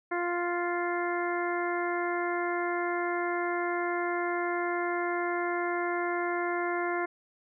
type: harmonic tone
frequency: 349.4 Hz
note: F4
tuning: 1 cent sharp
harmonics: 1 / 2 / 3 / 4 / 5 / 6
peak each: -31 / -34 / -36 / -37 / -38 / -39 dBFS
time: 0.11-7.06 s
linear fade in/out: 10 ms
effects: none